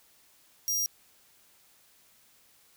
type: tone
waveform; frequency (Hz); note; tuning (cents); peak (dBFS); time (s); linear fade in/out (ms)
sawtooth; 5700; F8; +34; -24; 0.68-0.86; 0
effects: white hiss -62 dBFS RMS until 2.76 s